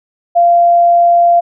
sine tone, 691 Hz, F5, 19 cents flat, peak -5 dBFS, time 0.35-1.41 s, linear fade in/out 20 ms, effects none

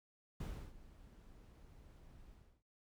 brown noise with ADSR envelope, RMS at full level -42 dBFS, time 0.4-2.63 s, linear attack 5 ms, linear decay 320 ms, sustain -17 dB, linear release 320 ms, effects none

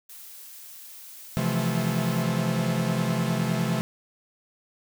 blue noise, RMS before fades -44 dBFS, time 0.09-2.23 s, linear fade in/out 5 ms
45% pulse chord, F major seventh, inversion second, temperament equal with one note detuned, 130.81 / 164.81 / 174.61 / 216.5 Hz, C3 / E3 / F3 / A3, 0 / 0 / 0 / -28 cents, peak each -29 dBFS, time 1.37-3.81 s, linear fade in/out 0 ms
effects none

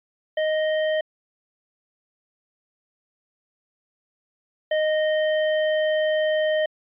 square tone pair in turn, 622.3 / 619.4 Hz, D#5 / D#5, 0 / -8 cents, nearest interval unison, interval 8 cents, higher first, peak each -21 / -20 dBFS, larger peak second, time 0.37-1.01 / 4.71-6.66 s, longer second, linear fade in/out 5 ms, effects resampled to 8000 Hz

